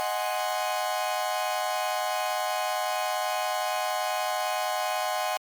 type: chord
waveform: 40% pulse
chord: Ab dominant seventh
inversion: second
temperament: equal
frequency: 622.3 / 740 / 830.6 / 1046.5 Hz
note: Eb5 / Gb5 / Ab5 / C6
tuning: 0 / 0 / 0 / 0 cents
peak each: -32 / -29 / -33 / -33 dBFS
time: 0-5.37 s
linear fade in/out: 0 ms
effects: Opus 32 kbps